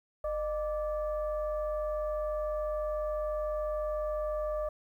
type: tone with frequency modulation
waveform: sine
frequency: 609 Hz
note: D#5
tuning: 37 cents flat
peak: -30 dBFS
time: 0.24-4.69 s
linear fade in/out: 5 ms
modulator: 562 Hz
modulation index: 0.6
effects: 11-bit